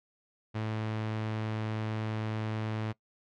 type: tone with low-pass filter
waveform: sawtooth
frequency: 109.2 Hz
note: A2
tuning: 13 cents flat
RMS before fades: -34 dBFS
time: 0.54-2.93 s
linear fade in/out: 20 ms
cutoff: 3300 Hz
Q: 0.82
effects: noise-tail reverb RT60 0.1 s tail -21 dB re dry